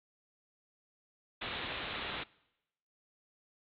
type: low-pass noise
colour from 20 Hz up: white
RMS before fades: -40 dBFS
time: 1.41-2.24 s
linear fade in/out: 10 ms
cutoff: 3900 Hz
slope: 96 dB/octave
effects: noise-tail reverb RT60 0.9 s tail -23 dB re dry + AAC 64 kbps